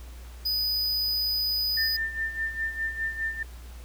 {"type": "tone", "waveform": "square", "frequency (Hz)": 4978, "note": "D#8", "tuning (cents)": 0, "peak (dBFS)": -25, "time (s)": [0.45, 1.97], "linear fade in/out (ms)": 10}
{"type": "tone with tremolo", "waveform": "sine", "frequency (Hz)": 1794, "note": "A6", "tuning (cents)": 33, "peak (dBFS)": -25, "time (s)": [1.77, 3.43], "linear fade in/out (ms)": 5, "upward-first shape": "sine", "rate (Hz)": 4.9, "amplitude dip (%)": 70}
{"effects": ["added 60 Hz sine -40 dBFS peak until 3.84 s", "pink hiss -52 dBFS RMS until 3.84 s"]}